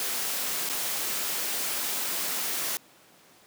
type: noise with dropouts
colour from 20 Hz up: white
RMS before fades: -30 dBFS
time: 0-2.77 s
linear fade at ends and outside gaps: 1 ms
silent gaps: 0.691-0.697 s
effects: pink hiss -56 dBFS RMS until 3.46 s + high-pass 200 Hz 12 dB/octave